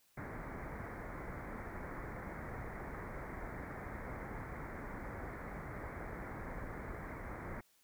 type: low-pass noise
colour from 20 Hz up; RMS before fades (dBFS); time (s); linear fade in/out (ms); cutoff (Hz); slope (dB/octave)
pink; -45; 0.17-7.61; 5; 2200; 96
effects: white hiss -71 dBFS RMS until 7.83 s